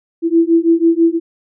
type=beating tone pair; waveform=sine; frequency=329.6 / 335.7 Hz; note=E4 / E4; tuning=0 / +32 cents; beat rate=6.1 Hz; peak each=-12 dBFS; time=0.22-1.2 s; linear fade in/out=50 ms; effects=none